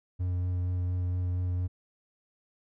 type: tone with vibrato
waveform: triangle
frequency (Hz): 90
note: F#2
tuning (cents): -47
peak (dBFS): -25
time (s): 0.19-1.68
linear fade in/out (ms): 20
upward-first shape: sine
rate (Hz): 4.3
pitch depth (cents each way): 12
effects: none